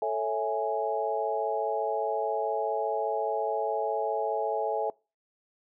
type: chord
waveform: sine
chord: A major seventh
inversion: none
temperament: equal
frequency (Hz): 440 / 554.4 / 659.3 / 830.6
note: A4 / C#5 / E5 / G#5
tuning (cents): 0 / 0 / 0 / 0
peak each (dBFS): -31 / -34 / -31 / -31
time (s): 0.02-4.9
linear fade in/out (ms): 2
effects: noise-tail reverb RT60 0.3 s tail -24 dB re dry